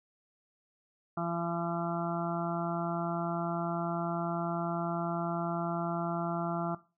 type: harmonic tone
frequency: 170 Hz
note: F3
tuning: 46 cents flat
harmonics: 1 / 2 / 4 / 5 / 6 / 7 / 8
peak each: -35 / -39 / -37 / -42 / -45 / -39 / -40 dBFS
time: 1.17-6.75 s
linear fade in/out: 5 ms
effects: noise-tail reverb RT60 0.3 s tail -17 dB re dry